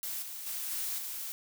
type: noise with level steps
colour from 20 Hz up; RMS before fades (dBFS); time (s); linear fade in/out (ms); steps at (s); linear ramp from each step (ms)
blue; -37 / -42 / -37 / -35 / -39; 0.03-1.32; 0; 0.22 / 0.46 / 0.71 / 0.98; 5
effects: none